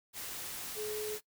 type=tone in noise; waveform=sine; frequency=425.6 Hz; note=G#4; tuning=42 cents sharp; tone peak=-36 dBFS; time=0.75-1.19 s; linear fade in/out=50 ms; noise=white; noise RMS=-42 dBFS; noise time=0.13-1.21 s; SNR=+3 dB; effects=noise-tail reverb RT60 0.1 s tail -21 dB re dry